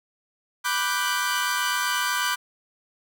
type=chord; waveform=sawtooth; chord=G major seventh; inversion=first; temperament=equal; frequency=987.8 / 1174.7 / 1480 / 1568 Hz; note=B5 / D6 / F#6 / G6; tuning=0 / 0 / 0 / 0 cents; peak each=-25 dBFS; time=0.64-2.36 s; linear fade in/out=20 ms; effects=none

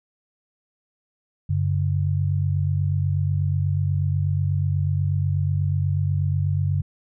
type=tone pair together; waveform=sine; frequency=94.6 / 142.8 Hz; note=F#2 / D3; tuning=+39 / -48 cents; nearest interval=perfect fifth; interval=713 cents; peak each=-21 / -23 dBFS; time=1.49-6.82 s; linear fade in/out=10 ms; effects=none

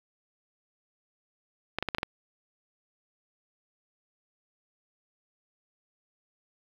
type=clicks; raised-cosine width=0.3 ms; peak=-12 dBFS; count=6; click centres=1.786 / 1.826 / 1.887 / 1.948 / 1.984 / 2.031 s; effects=low-pass 5000 Hz 12 dB/octave + 7-bit

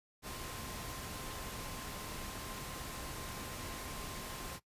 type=tone in noise; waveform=sine; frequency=1049 Hz; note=C6; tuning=4 cents sharp; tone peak=-53 dBFS; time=0.22-4.6 s; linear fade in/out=50 ms; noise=pink; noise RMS=-44 dBFS; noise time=0.22-4.6 s; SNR=-12 dB; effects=noise-tail reverb RT60 0.1 s tail -18 dB re dry + resampled to 32000 Hz

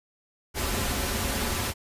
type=noise with comb filter; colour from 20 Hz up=pink; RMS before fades=-28 dBFS; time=0.54-1.74 s; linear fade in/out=50 ms; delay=6.4 ms; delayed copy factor=-0.55; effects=resampled to 32000 Hz

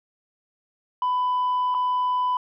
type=tone with dropouts; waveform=sine; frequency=998 Hz; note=B5; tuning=18 cents sharp; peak=-18 dBFS; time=1.02-2.37 s; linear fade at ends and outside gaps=2 ms; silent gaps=1.743-1.747 s; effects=tanh soft clip ceiling -19 dBFS

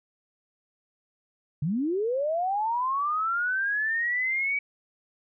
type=linear sweep; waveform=sine; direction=up; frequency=134 to 2284 Hz; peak=-24 dBFS; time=1.62-4.59 s; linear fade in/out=5 ms; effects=none

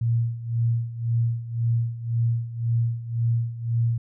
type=tone with tremolo; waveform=sine; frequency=116.54 Hz; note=A#2; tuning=in tune; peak=-18 dBFS; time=0.01-3.98 s; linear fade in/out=5 ms; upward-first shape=sine; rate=1.9 Hz; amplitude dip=80%; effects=none

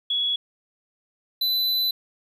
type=tone pair in turn; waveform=sine / square; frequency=3367 / 4004 Hz; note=G#7 / B7; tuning=+23 / +23 cents; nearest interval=minor third; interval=300 cents; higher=second; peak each=-21 dBFS; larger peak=neither; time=0.1-0.36 / 1.41-1.91 s; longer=second; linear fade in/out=5 ms; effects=10-bit

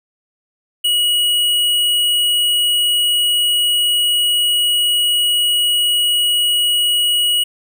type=tone with hard clipping; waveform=sine; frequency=2909 Hz; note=F#7; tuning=30 cents flat; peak=-14 dBFS; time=0.84-7.44 s; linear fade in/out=10 ms; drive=12 dB; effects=none

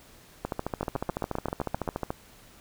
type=two click trains; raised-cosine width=1 ms; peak=-15 / -15 dBFS; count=9 / 24; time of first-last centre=0.83-1.877 / 0.45-2.105 s; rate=7.64 / 13.9 Hz; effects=pink hiss -54 dBFS RMS until 2.6 s

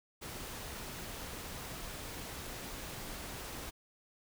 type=noise; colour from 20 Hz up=pink; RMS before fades=-44 dBFS; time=0.21-3.71 s; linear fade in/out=20 ms; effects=none

